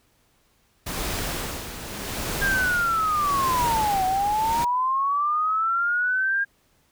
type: noise with tremolo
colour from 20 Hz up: pink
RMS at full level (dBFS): -28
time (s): 0.86-4.65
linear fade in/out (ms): 10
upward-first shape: sine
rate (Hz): 0.81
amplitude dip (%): 60
type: linear two-way sweep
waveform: sine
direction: down then up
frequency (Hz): 1621 to 740 to 1621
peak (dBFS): -20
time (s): 2.41-6.45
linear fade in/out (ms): 20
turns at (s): 4.05
effects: pink hiss -64 dBFS RMS until 6.91 s